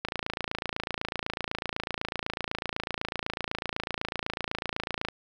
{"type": "click train", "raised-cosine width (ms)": 0.3, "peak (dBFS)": -14, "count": 142, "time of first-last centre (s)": [0.05, 5.086], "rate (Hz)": 28, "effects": []}